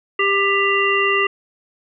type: harmonic tone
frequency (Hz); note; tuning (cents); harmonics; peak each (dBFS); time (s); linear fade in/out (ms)
396.2; G4; +18; 1 / 3 / 5 / 7; -20 / -20 / -20 / -20; 0.19-1.27; 5
effects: none